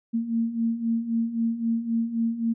sine beating tone pair, 226.8 / 230.6 Hz, A#3 / A#3, -47 / -19 cents, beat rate 3.8 Hz, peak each -29 / -24 dBFS, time 0.13-2.54 s, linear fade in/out 20 ms, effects none

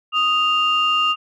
sine tone pair together, 1244.5 / 2794 Hz, D#6 / F7, 0 / 0 cents, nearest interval octave + major second, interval 1400 cents, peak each -17 dBFS, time 0.12-1.16 s, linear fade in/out 50 ms, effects tanh soft clip ceiling -9 dBFS

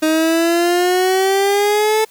30% pulse exponential sweep, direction up, 311.1 to 440 Hz, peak -10 dBFS, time 0.02-2.05 s, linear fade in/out 10 ms, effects white hiss -49 dBFS RMS until 2.1 s

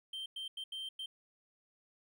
triangle tone bursts at uneven times, 3136 Hz, G7, in tune, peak -38 dBFS, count 5, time 0.13-0.26 / 0.36-0.48 / 0.57-0.64 / 0.72-0.89 / 0.99-1.06 s, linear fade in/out 5 ms, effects none

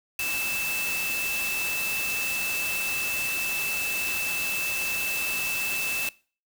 sine tone in noise, 2637 Hz, E7, in tune, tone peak -28 dBFS, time 0.19-6.09 s, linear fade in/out 2 ms, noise white, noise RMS -32 dBFS, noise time 0.19-6.09 s, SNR +1 dB, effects noise-tail reverb RT60 0.4 s tail -22 dB re dry

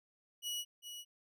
sawtooth tone with echo, 2920 Hz, F#7, 24 cents flat, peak -34 dBFS, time 0.42-0.65 s, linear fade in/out 50 ms, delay 400 ms, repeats 1, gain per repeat -8 dB, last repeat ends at 1.05 s, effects none

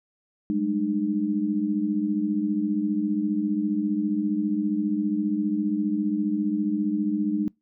sine tone cluster, 196.7 / 211.6 / 303.8 Hz, G3 / G#3 / D#4, +6 / +33 / -41 cents, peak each -30 / -26 / -25 dBFS, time 0.5-7.48 s, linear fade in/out 0 ms, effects noise-tail reverb RT60 0.2 s tail -25 dB re dry

